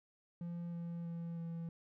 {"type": "tone with pitch steps", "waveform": "triangle", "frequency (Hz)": [171.7, 170.12, 168.56, 167], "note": ["F3", "F3", "E3", "E3"], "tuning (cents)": [-29, -45, 39, 23], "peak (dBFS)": -38, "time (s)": [0.41, 1.69], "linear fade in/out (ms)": 2, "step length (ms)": 320, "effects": []}